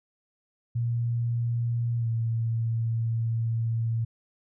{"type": "tone with pitch glide", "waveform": "sine", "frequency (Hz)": [118, 114.38], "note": ["A#2", "A#2"], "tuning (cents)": [22, -32], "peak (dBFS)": -24, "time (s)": [0.75, 4.05], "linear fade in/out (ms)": 10, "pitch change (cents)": -54, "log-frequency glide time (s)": [1.98, 2.07], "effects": []}